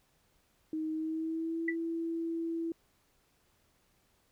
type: tone with pitch glide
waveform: sine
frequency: 314.1 to 331.1 Hz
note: D#4 to E4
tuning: +16 to +8 cents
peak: -32 dBFS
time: 0.73-2.72 s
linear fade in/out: 2 ms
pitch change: +92 cents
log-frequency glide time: 0.92-1.64 s
type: tone with exponential decay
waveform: sine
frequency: 1972 Hz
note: B6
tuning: 3 cents flat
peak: -26 dBFS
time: 1.68-1.76 s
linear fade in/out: 5 ms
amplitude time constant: 17 ms
effects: pink hiss -71 dBFS RMS until 4.31 s